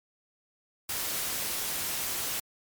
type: noise with amplitude modulation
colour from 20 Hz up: white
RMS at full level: -31 dBFS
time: 0.89-2.4 s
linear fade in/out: 5 ms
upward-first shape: sine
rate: 272 Hz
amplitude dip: 25%
effects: MP3 96 kbps